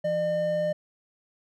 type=tone pair together; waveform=triangle; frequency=169.49 / 604 Hz; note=E3 / D5; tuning=+48 / +48 cents; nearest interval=octave + minor seventh; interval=2200 cents; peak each=-32 / -22 dBFS; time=0.04-0.73 s; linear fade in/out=10 ms; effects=none